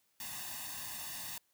white noise with comb filter, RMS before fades -43 dBFS, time 0.2-1.38 s, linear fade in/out 2 ms, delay 1.1 ms, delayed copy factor +0.85, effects white hiss -75 dBFS RMS until 1.53 s + high-pass 60 Hz 12 dB/octave

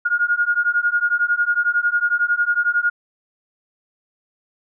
sine beating tone pair, 1423 / 1434 Hz, F6 / F6, +32 / +45 cents, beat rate 11 Hz, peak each -19 / -19 dBFS, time 0.05-2.9 s, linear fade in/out 10 ms, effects none

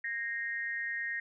sine tone with amplitude modulation, 1864.7 Hz, A#6, in tune, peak -29 dBFS, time 0.04-1.2 s, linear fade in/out 5 ms, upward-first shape sine, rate 229 Hz, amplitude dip 85%, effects none

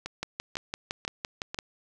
two click trains, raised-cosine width 0.2 ms, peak -14 / -17 dBFS, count 9 / 4, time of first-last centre 0.23-1.588 / 0.06-1.545 s, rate 5.89 / 2.02 Hz, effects none

